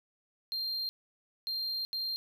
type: tone bursts at uneven times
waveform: triangle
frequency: 4186 Hz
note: C8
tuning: in tune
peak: -31 dBFS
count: 3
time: 0.52-0.89 / 1.47-1.85 / 1.93-2.16 s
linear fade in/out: 0 ms
effects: none